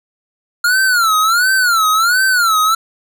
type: tone with vibrato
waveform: square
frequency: 1396.9 Hz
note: F6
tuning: in tune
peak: -11 dBFS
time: 0.64-2.75 s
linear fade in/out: 5 ms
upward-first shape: sine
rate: 1.4 Hz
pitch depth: 180 cents each way
effects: none